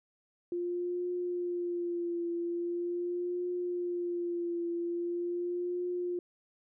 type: tone with vibrato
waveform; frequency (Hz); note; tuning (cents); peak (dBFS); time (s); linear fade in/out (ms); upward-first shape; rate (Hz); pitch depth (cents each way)
sine; 349.1; F4; -1; -31; 0.52-6.19; 2; triangle; 0.42; 38
effects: none